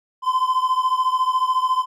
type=beating tone pair; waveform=triangle; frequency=1022 / 1036 Hz; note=C6 / C6; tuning=-41 / -17 cents; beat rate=14 Hz; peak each=-17 / -20 dBFS; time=0.22-1.86 s; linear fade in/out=50 ms; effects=none